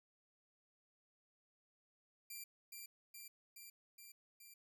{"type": "tone with echo", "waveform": "5% pulse", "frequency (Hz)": 2365, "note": "D7", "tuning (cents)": 12, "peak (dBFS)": -38, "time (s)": [2.3, 2.44], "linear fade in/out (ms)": 5, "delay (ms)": 420, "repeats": 5, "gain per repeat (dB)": -2, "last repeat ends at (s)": 4.54, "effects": []}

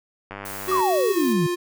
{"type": "click train", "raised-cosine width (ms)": 0.5, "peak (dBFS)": -19, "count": 50, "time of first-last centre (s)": [0.31, 0.803], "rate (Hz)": 99.3}
{"type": "noise", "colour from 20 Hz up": "blue", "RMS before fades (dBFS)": -36, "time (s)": [0.45, 1.33], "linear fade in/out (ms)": 5}
{"type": "tone with pitch glide", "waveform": "square", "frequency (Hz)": [373.5, 352.5], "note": ["F#4", "F4"], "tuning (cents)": [16, 16], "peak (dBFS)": -23, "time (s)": [0.67, 1.56], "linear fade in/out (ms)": 20, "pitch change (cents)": -100, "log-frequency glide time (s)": [1.1, 1.26]}
{"type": "exponential sweep", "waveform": "sine", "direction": "down", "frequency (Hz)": [1242, 146.83], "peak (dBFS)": -19, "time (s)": [0.71, 1.47], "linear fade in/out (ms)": 10}
{"effects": []}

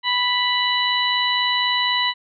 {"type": "harmonic tone", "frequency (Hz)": 988, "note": "B5", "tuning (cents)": 0, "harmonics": [1, 2, 3, 4], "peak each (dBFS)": [-23, -23, -23, -23], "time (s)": [0.03, 2.14], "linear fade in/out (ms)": 50, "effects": []}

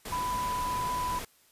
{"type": "tone in noise", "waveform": "sine", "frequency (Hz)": 995, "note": "B5", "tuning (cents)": 13, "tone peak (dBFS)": -29, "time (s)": [0.12, 1.19], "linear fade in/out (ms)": 5, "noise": "pink", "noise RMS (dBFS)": -38, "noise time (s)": [0.05, 1.25], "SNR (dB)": 6, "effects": ["white hiss -63 dBFS RMS until 1.51 s", "resampled to 32000 Hz"]}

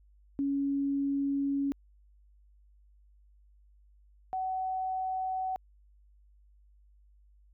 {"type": "tone pair in turn", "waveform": "sine", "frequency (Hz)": [278.8, 752.1], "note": ["C#4", "F#5"], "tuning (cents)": [10, 28], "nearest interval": "octave + perfect fourth", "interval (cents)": 1718, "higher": "second", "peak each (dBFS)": [-27, -30], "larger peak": "first", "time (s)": [[0.39, 1.72], [4.33, 5.56]], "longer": "first", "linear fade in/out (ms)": 0, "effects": ["added 50 Hz sine -58 dBFS peak until 7.53 s"]}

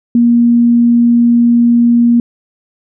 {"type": "tone", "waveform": "sine", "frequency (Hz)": 236.9, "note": "A#3", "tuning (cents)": 28, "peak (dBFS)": -5, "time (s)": [0.15, 2.2], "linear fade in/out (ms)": 2, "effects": []}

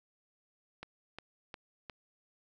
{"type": "click train", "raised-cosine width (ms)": 0.3, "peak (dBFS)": -27, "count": 4, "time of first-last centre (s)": [0.83, 1.898], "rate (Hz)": 2.81, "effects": []}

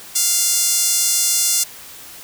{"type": "tone with high-pass filter", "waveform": "sawtooth", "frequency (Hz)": 698.5, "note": "F5", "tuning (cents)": 0, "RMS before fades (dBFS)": -17, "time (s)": [0.15, 1.64], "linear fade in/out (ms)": 10, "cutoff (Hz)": 6700, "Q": 1.5, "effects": ["white hiss -38 dBFS RMS until 2.23 s"]}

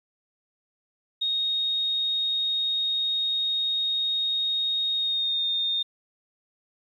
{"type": "tone with pitch glide", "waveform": "sine", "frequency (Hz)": [3729, 3659], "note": ["A#7", "A#7"], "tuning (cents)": [0, -33], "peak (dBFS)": -23, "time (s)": [1.21, 5.83], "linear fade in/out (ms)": 10, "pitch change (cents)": -33, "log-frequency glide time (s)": [4.95, 5.47], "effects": ["10-bit"]}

